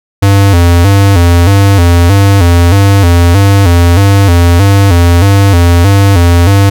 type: tone with vibrato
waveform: square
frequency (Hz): 92.5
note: F#2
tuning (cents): 0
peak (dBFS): -3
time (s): 0.22-6.7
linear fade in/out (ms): 10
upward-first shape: square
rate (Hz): 1.6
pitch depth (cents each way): 120
effects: none